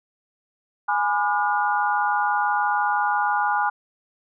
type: chord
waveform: sine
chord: G# diminished seventh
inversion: none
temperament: just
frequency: 830.6 / 996.7 / 1196.1 / 1435.3 Hz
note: G#5 / B5 / D6 / F6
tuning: 0 / +16 / +31 / +47 cents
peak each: -22 / -26 / -28 / -25 dBFS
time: 0.88-3.7 s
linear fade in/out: 10 ms
effects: none